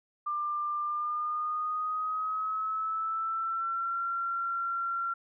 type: tone with pitch glide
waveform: sine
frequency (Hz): 1192 to 1369.2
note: D6 to F6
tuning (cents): +25 to -35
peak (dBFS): -29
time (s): 0.26-5.14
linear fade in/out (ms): 10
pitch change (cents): +240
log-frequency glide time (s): 0.82-3.99
effects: none